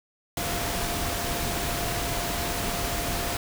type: tone in noise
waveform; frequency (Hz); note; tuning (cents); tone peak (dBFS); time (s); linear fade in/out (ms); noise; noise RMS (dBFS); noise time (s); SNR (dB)
sine; 694; F5; -11; -35; 0.37-3.37; 2; pink; -29; 0.37-3.37; -9
effects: none